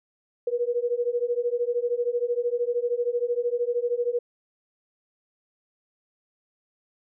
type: beating tone pair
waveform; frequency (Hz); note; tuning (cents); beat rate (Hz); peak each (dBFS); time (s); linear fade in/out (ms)
sine; 475.3 / 488.3; A#4 / B4; +34 / -20; 13; -26; 0.47-4.19; 5
effects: none